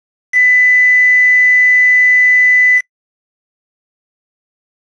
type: tone with quantisation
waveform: sine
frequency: 1997 Hz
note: B6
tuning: 19 cents sharp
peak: -6 dBFS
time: 0.32-2.82 s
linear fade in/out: 50 ms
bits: 3
effects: noise-tail reverb RT60 0.1 s tail -24 dB re dry + low-pass 4000 Hz 12 dB/octave